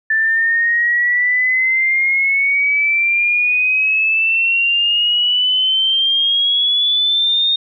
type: exponential sweep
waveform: sine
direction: up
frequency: 1760 to 3692 Hz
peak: -12 dBFS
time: 0.1-7.56 s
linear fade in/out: 5 ms
effects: none